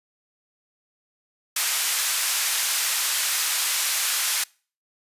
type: band-pass noise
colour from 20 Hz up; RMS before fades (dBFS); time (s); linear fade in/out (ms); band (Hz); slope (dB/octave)
white; -24; 1.56-4.44; 5; 1200 to 12000; 12
effects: noise-tail reverb RT60 0.4 s tail -25 dB re dry + resampled to 32000 Hz